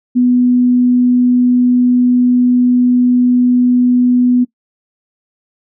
sine tone, 247.4 Hz, B3, 3 cents sharp, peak -7 dBFS, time 0.15-4.45 s, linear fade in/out 20 ms, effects noise-tail reverb RT60 0.1 s tail -20 dB re dry

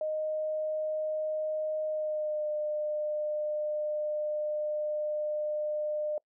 sine tone with pitch glide, 619 to 603.5 Hz, D#5 to D5, -9 to +47 cents, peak -29 dBFS, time 0.01-6.18 s, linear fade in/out 2 ms, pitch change -44 cents, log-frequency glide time 1.87-2.49 s, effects noise-tail reverb RT60 0.1 s tail -25 dB re dry

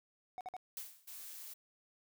triangle tone bursts, 740 Hz, F#5, in tune, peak -39 dBFS, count 3, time 0.38-0.566 s, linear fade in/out 0 ms, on 28 ms, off 51 ms
blue noise with exponential decay, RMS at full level -41 dBFS, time 0.77-1.14 s, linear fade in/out 2 ms, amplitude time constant 79 ms
blue noise, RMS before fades -49 dBFS, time 1.07-1.54 s, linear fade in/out 10 ms
effects none

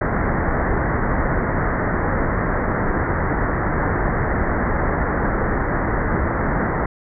pink low-pass noise, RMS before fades -20 dBFS, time 0.01-6.86 s, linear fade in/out 5 ms, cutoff 2000 Hz, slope 96 dB/octave, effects none

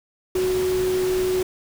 sine tone in noise, 370 Hz, F#4, in tune, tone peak -19 dBFS, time 0.35-1.43 s, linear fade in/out 5 ms, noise pink, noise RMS -32 dBFS, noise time 0.35-1.43 s, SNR +10 dB, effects none

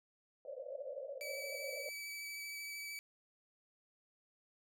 white band-pass noise, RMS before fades -46 dBFS, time 0.45-1.89 s, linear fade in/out 2 ms, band 520 to 590 Hz, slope 96 dB/octave
sawtooth tone with vibrato, 2296 Hz, D7, 40 cents flat, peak -40 dBFS, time 1.21-2.99 s, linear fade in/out 0 ms, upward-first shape triangle, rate 13 Hz, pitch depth 18 cents each way
effects none

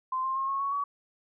sine tone with pitch steps, 1038 / 1056.1 / 1074.6 / 1093.4 / 1112.5 / 1131.9 Hz, C6 / C6 / C6 / C#6 / C#6 / C#6, -14 / +16 / +46 / -24 / +6 / +36 cents, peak -27 dBFS, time 0.12-0.84 s, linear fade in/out 5 ms, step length 120 ms, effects none

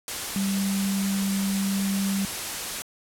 sine tone in noise, 196 Hz, G3, in tune, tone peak -23 dBFS, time 0.36-2.25 s, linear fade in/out 0 ms, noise white, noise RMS -31 dBFS, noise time 0.08-2.82 s, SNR +5 dB, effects low-pass 12000 Hz 12 dB/octave

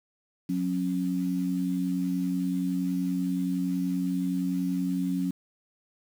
sine tone pair together, 181.8 / 272.4 Hz, F#3 / C#4, -30 / -30 cents, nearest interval perfect fifth, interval 700 cents, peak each -28 / -28 dBFS, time 0.49-5.31 s, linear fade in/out 5 ms, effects 8-bit

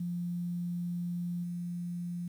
sine tone with level steps, 174.61 Hz, F3, in tune, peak -32 / -34 dBFS, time 0-2.28 s, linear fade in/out 5 ms, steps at 1.43 s, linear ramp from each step 10 ms, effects 10-bit

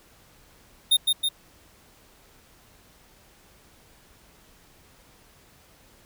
square tone with echo, 3675 Hz, A#7, 25 cents flat, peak -16 dBFS, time 0.91-0.97 s, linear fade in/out 10 ms, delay 160 ms, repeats 2, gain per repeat -3 dB, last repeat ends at 1.29 s, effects pink hiss -56 dBFS RMS until 6.05 s

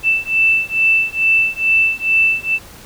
sine beating tone pair, 2653 / 2655.3 Hz, E7 / E7, +10 / +12 cents, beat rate 2.3 Hz, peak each -15 dBFS, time 0.03-2.59 s, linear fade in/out 50 ms, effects pink hiss -39 dBFS RMS until 2.85 s

